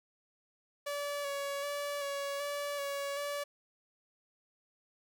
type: tone with vibrato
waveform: sawtooth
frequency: 569 Hz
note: C#5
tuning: 45 cents sharp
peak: -31 dBFS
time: 0.86-3.44 s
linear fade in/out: 10 ms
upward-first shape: square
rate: 1.3 Hz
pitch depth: 20 cents each way
effects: 12-bit